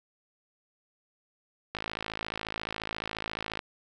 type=click train; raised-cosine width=0.3 ms; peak=-17 dBFS; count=101; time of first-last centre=1.75-3.592 s; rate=54.3 Hz; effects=none